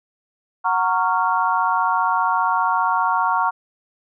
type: chord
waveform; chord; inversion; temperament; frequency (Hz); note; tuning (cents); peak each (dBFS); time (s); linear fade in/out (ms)
sine; Gb major seventh; none; just; 740 / 925 / 1110 / 1387.5; Gb5 / Bb5 / Db6 / F6; 0 / -14 / +2 / -12; -24 / -20 / -21 / -24; 0.64-3.51; 20
effects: none